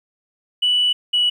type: tone pair in turn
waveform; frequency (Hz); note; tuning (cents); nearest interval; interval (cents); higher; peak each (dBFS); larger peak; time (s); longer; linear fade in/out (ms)
sine; 2960 / 2940; F#7 / F#7; 0 / -12; unison; 12; first; -13; neither; 0.62-0.93 / 1.13-1.3; first; 10
effects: tanh soft clip ceiling -10 dBFS + 9-bit